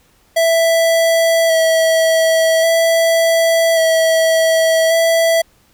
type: tone with vibrato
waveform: square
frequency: 655 Hz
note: E5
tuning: 11 cents flat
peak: -11 dBFS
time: 0.36-5.42 s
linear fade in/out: 10 ms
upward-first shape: square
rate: 0.44 Hz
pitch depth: 14 cents each way
effects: pink hiss -54 dBFS RMS until 5.73 s